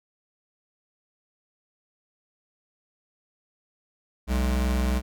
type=tone pair together; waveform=square; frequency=62.58 / 210.5 Hz; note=B1 / G#3; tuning=+24 / +24 cents; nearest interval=octave + major sixth; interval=2100 cents; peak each=-23 / -32 dBFS; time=4.27-5.02 s; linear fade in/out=50 ms; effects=none